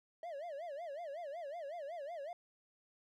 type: tone with vibrato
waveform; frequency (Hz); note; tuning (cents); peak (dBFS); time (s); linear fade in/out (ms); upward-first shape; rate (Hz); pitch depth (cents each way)
triangle; 622.3; D#5; 0; -40; 0.23-2.33; 2; sine; 5.4; 220
effects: none